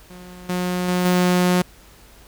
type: tone with level steps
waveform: sawtooth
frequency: 180.1 Hz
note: F#3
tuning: 46 cents flat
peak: -34 / -17 / -14 / -11 dBFS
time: 0.1-1.62 s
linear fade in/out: 5 ms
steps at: 0.49 / 0.88 / 1.05 s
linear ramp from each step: 5 ms
effects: added 50 Hz sine -49 dBFS peak until 2.27 s + pink hiss -49 dBFS RMS until 2.27 s